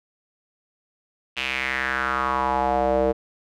square tone with band-pass filter sweep, 65.41 Hz, C2, in tune, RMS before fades -23 dBFS, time 1.36-3.13 s, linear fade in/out 20 ms, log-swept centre 2800 to 500 Hz, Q 4, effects none

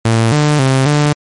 sawtooth tone with pitch steps, 113.6 / 149.3 / 132.7 / 147.8 Hz, A#2 / D3 / C3 / D3, -44 / +29 / +25 / +11 cents, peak -5 dBFS, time 0.05-1.13 s, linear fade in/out 5 ms, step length 270 ms, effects MP3 48 kbps

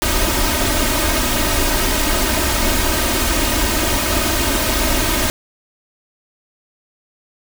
pink noise with comb filter, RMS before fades -17 dBFS, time 0.02-5.3 s, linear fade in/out 0 ms, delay 3.2 ms, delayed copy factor +0.8, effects none

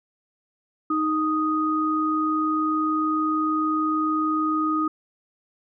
sine tone pair together, 311.1 / 1244.4 Hz, D#4 / D#6, 0 / 0 cents, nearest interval 2 octaves, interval 2400 cents, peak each -23 dBFS, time 0.9-4.88 s, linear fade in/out 5 ms, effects none

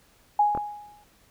sine tone with exponential decay, 830.6 Hz, G#5, in tune, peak -15 dBFS, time 0.39-1.04 s, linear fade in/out 5 ms, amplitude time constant 140 ms
clicks, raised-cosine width 1 ms, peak -17 dBFS, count 2, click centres 0.55 / 0.575 s
effects pink hiss -60 dBFS RMS until 1.3 s

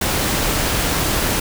pink noise, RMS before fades -19 dBFS, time 0.01-1.4 s, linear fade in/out 5 ms, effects none

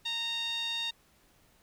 sawtooth tone with band-pass filter, 924 Hz, A#5, 16 cents flat, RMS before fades -34 dBFS, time 0.05-0.91 s, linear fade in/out 10 ms, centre 3500 Hz, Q 6.6, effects pink hiss -65 dBFS RMS until 1.62 s

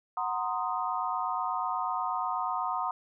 sine chord, C half-diminished seventh, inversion second, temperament equal with one note detuned, 740 / 932.3 / 1040.5 / 1244.5 Hz, Gb5 / Bb5 / C6 / Eb6, 0 / 0 / -10 / 0 cents, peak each -34 dBFS, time 0.17-2.91 s, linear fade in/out 2 ms, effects none

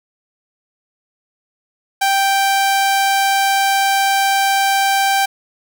sawtooth tone, 784 Hz, G5, in tune, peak -9 dBFS, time 2.01-5.26 s, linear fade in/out 10 ms, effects none

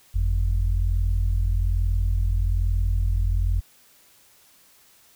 sine tone pair together, 46.44 / 87.6 Hz, F#1 / F2, +7 / +6 cents, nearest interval major seventh, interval 1099 cents, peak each -19 / -23 dBFS, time 0.14-3.61 s, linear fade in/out 20 ms, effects tanh soft clip ceiling -14 dBFS + white hiss -56 dBFS RMS until 5.15 s

